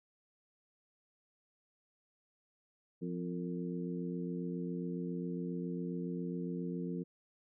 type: harmonic tone with a mistuned harmonic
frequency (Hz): 87.31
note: F2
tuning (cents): 0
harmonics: 2 / 3 / 4 / 5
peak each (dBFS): -38 / -42 / -44 / -46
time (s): 3.01-7.04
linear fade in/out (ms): 20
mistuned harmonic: 5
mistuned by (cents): +67
effects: none